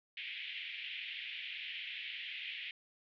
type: band-pass noise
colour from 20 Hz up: white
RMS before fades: -44 dBFS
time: 0.17-2.71 s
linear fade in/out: 2 ms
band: 2000 to 3300 Hz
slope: 48 dB/octave
effects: none